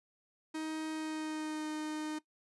45% pulse tone with pitch glide, 314.3 to 307.5 Hz, D#4 to D#4, +18 to -20 cents, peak -36 dBFS, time 0.54-2.19 s, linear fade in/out 10 ms, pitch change -38 cents, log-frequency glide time 0.9-1.68 s, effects noise-tail reverb RT60 0.1 s tail -18 dB re dry + resampled to 24000 Hz

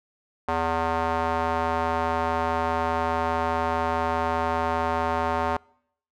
square tone with band-pass filter, 82.41 Hz, E2, in tune, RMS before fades -25 dBFS, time 0.48-5.57 s, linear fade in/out 5 ms, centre 910 Hz, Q 2, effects noise-tail reverb RT60 0.7 s tail -26 dB re dry

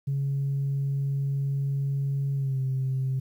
sine tone with pitch glide, 138.59 to 132.03 Hz, C#3 to C3, 0 to +16 cents, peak -23 dBFS, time 0.07-3.2 s, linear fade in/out 10 ms, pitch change -84 cents, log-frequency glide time 2.35-2.6 s, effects tanh soft clip ceiling -21 dBFS + 10-bit

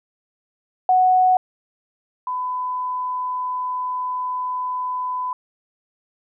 sine tone pair in turn, 740 / 1003.6 Hz, F#5 / B5, 0 / +28 cents, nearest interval perfect fourth, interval 528 cents, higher second, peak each -12 / -22 dBFS, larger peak first, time 0.89-1.37 / 2.27-5.33 s, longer second, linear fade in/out 2 ms, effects none

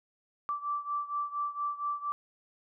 sine beating tone pair, 1165 / 1169.3 Hz, D6 / D6, -14 / -8 cents, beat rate 4.3 Hz, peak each -33 / -36 dBFS, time 0.49-2.12 s, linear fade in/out 0 ms, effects none

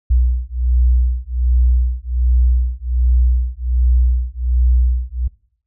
sine beating tone pair, 60.8 / 62.1 Hz, B1 / B1, -26 / +10 cents, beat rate 1.3 Hz, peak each -15 dBFS, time 0.1-5.28 s, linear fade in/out 10 ms, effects noise-tail reverb RT60 0.6 s tail -22 dB re dry

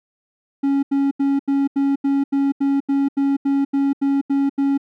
triangle tone bursts, 277.2 Hz, C#4, in tune, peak -13 dBFS, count 15, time 0.63-4.778 s, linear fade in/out 10 ms, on 200 ms, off 82 ms, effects none

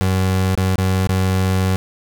30% pulse tone with dropouts, 94 Hz, F#2, 28 cents sharp, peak -12 dBFS, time 0.01-1.76 s, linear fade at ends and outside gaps 0 ms, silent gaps 0.552-0.576 / 0.757-0.782 / 1.072-1.092 s, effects none

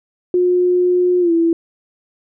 sine tone with pitch glide, 359.1 to 333.1 Hz, F4 to E4, +48 to +18 cents, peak -11 dBFS, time 0.34-1.53 s, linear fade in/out 2 ms, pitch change -130 cents, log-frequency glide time 1.2-1.32 s, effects none

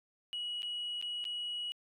sine tone with dropouts, 2915 Hz, F#7, 26 cents flat, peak -34 dBFS, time 0.33-1.72 s, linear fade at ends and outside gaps 0 ms, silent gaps 0.621-0.63 / 1.014-1.025 / 1.242-1.252 s, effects tanh soft clip ceiling -33 dBFS

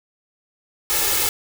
white noise with comb filter, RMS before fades -20 dBFS, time 0.9-1.29 s, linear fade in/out 0 ms, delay 2.3 ms, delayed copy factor +0.75, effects none

